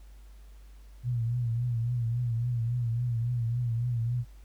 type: tone with vibrato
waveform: sine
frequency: 118.7 Hz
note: A#2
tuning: 32 cents sharp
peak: -26 dBFS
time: 1.03-4.25 s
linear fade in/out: 50 ms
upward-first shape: triangle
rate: 3.6 Hz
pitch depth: 84 cents each way
effects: added 50 Hz sine -47 dBFS peak until 4.44 s + pink hiss -64 dBFS RMS until 4.44 s